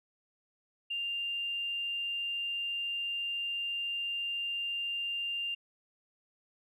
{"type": "tone with tanh clipping", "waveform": "triangle", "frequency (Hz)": 2794, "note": "F7", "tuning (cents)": 0, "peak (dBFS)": -32, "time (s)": [0.9, 5.55], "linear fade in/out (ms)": 10, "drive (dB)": 3, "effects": []}